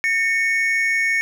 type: tone pair together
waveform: triangle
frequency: 1820.4 / 2217 Hz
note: A#6 / C#7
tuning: -42 / 0 cents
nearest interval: minor third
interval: 342 cents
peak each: -19 / -17 dBFS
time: 0.04-1.21 s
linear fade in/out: 0 ms
effects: none